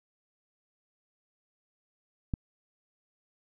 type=click; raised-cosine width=5 ms; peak=-17 dBFS; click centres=2.338 s; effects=none